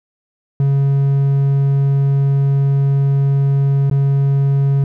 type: tone with dropouts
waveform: triangle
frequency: 138.59 Hz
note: C#3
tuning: in tune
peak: -9 dBFS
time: 0.6-4.84 s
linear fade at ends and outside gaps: 2 ms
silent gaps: 3.899-3.912 s
effects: none